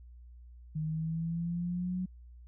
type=exponential sweep; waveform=sine; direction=up; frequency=154.4 to 184.9 Hz; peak=-31 dBFS; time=0.75-2.06 s; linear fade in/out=10 ms; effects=added 60 Hz sine -49 dBFS peak until 2.47 s

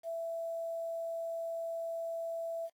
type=tone with quantisation; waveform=sine; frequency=664 Hz; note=E5; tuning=12 cents sharp; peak=-35 dBFS; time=0.03-2.7 s; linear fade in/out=50 ms; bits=10; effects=AAC 64 kbps

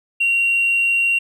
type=tone with hard clipping; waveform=triangle; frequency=2753 Hz; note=F7; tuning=25 cents flat; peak=-14 dBFS; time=0.2-1.19 s; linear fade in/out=10 ms; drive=2 dB; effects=none

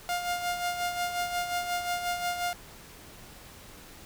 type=tone with tremolo; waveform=sawtooth; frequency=706 Hz; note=F5; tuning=19 cents sharp; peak=-23 dBFS; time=0.09-2.53 s; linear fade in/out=0 ms; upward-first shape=sine; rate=5.6 Hz; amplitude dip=55%; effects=pink hiss -49 dBFS RMS until 4.05 s

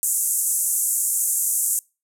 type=band-pass noise; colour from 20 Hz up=pink; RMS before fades=-22 dBFS; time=0.03-1.79 s; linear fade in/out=0 ms; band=7200 to 13000 Hz; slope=48 dB/octave; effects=noise-tail reverb RT60 0.3 s tail -26 dB re dry

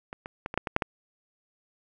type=clicks; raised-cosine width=0.5 ms; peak=-22 / -22 / -17 / -19 / -9 / -15 / -6 / -11 dBFS; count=8; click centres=0.129 / 0.259 / 0.461 / 0.541 / 0.576 / 0.672 / 0.764 / 0.822 s; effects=none

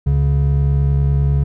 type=tone pair together; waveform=triangle; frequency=70.3 / 140.33 Hz; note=C#2 / C#3; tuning=+25 / +22 cents; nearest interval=octave; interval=1197 cents; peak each=-13 dBFS; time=0.06-1.44 s; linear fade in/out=10 ms; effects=none

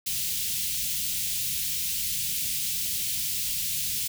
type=band-stop noise; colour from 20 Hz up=white; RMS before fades=-29 dBFS; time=0.06-4.08 s; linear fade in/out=10 ms; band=190 to 2600 Hz; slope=24 dB/octave; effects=none

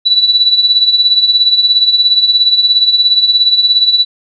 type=tone with tremolo; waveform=sine; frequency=3951 Hz; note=B7; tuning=in tune; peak=-3 dBFS; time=0.05-4.05 s; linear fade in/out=20 ms; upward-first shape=triangle; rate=17 Hz; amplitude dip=75%; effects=none

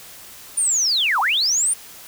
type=linear two-way sweep; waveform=sine; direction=down then up; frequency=9390 to 754 to 9390 Hz; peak=-16 dBFS; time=0.57-1.74 s; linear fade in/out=10 ms; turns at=1.2 s; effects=white hiss -41 dBFS RMS until 2.07 s

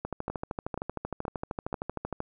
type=two click trains; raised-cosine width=1 ms; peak=-19 / -18 dBFS; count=4 / 29; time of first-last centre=0.3-1.729 / 0.05-2.204 s; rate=2.1 / 13 Hz; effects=none

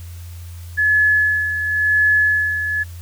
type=tone with tremolo; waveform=sine; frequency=1709 Hz; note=G#6; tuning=49 cents sharp; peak=-11 dBFS; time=0.77-2.84 s; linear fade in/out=20 ms; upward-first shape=sine; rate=0.94 Hz; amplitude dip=60%; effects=added 86 Hz sine -31 dBFS peak until 3.01 s + white hiss -46 dBFS RMS until 3.01 s

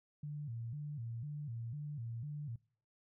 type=tone with vibrato; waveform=sine; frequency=130.81 Hz; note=C3; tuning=in tune; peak=-40 dBFS; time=0.23-2.56 s; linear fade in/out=5 ms; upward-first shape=square; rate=2 Hz; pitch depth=210 cents each way; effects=noise-tail reverb RT60 0.5 s tail -24 dB re dry

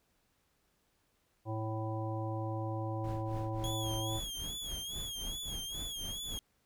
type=harmonic tone; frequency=110 Hz; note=A2; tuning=in tune; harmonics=1 / 3 / 5 / 7 / 9; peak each=-36 / -41 / -43 / -44 / -46 dBFS; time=1.45-4.21 s; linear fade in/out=50 ms
type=noise with tremolo; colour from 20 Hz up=brown; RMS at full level=-41 dBFS; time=3.04-6.38 s; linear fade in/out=2 ms; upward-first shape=triangle; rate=3.7 Hz; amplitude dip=100%
type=tone with vibrato; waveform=sawtooth; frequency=3300 Hz; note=G#7; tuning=12 cents flat; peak=-36 dBFS; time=3.64-6.39 s; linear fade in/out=0 ms; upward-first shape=sine; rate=2.4 Hz; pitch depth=79 cents each way
effects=pink hiss -75 dBFS RMS until 6.65 s

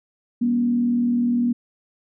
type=tone with frequency modulation; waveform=sine; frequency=240.6 Hz; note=B3; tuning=45 cents flat; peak=-17 dBFS; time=0.41-1.53 s; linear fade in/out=10 ms; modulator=40.2 Hz; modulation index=0.41; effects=none

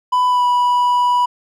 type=tone with pitch glide; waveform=triangle; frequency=997 to 981 Hz; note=B5 to B5; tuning=+16 to -12 cents; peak=-10 dBFS; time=0.12-1.26 s; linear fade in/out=10 ms; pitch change=-28 cents; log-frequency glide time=0.28-0.45 s; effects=none

